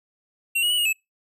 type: tone with pitch steps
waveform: square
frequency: 2742 / 2899 / 2952 / 2868 / 2606 Hz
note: F7 / F#7 / F#7 / F7 / E7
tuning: -32 / -36 / -5 / +45 / -20 cents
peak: -20 dBFS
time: 0.55-0.93 s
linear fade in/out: 10 ms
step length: 76 ms
effects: noise-tail reverb RT60 0.2 s tail -24 dB re dry